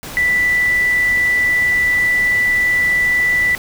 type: tone in noise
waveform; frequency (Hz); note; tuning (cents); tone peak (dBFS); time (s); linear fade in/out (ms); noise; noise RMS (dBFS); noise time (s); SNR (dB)
sine; 1975.5; B6; 0; -12; 0.17-3.55; 0; pink; -30; 0.03-3.58; +15
effects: none